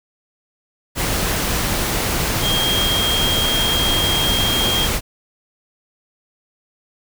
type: tone in noise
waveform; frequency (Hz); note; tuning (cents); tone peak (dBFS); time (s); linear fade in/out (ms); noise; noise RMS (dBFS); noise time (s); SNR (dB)
sine; 3230; G#7; -49; -18; 2.41-4.89; 50; pink; -20; 0.95-5.01; -1
effects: none